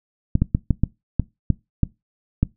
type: clicks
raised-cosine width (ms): 5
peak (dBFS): -4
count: 9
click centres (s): 0.354 / 0.42 / 0.549 / 0.707 / 0.836 / 1.197 / 1.503 / 1.833 / 2.43
effects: noise-tail reverb RT60 0.2 s tail -21 dB re dry